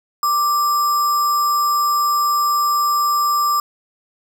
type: tone with sample-and-hold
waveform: sine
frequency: 1176 Hz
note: D6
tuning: 2 cents sharp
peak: -14 dBFS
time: 0.23-3.6 s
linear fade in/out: 2 ms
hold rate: 6300 Hz
effects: none